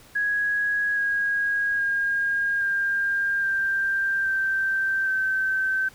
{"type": "tone with pitch steps", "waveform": "sine", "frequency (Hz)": [1661.2, 1641.2, 1621.4, 1601.8, 1582.5, 1563.4, 1544.6], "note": ["G#6", "G#6", "G#6", "G6", "G6", "G6", "G6"], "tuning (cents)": [0, -21, -42, 37, 16, -5, -26], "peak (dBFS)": -21, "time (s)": [0.15, 5.89], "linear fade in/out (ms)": 10, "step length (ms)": 820, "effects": ["pink hiss -51 dBFS RMS until 5.94 s"]}